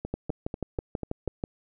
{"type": "two click trains", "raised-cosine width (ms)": 2, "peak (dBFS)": [-19, -16], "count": [6, 9], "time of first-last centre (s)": [[0.05, 1.279], [0.14, 1.439]], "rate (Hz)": [4.07, 6.16], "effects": []}